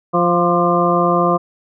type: harmonic tone with a mistuned harmonic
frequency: 174.61 Hz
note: F3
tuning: in tune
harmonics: 1 / 2 / 3 / 4 / 6 / 7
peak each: -19 / -19 / -19 / -19 / -19 / -19 dBFS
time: 0.13-1.38 s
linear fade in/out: 20 ms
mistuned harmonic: 7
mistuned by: -38 cents
effects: none